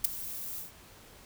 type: noise with ADSR envelope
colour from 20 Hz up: violet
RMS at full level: -20 dBFS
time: 0.04-0.72 s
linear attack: 9 ms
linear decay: 8 ms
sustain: -19 dB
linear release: 140 ms
effects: pink hiss -54 dBFS RMS until 1.25 s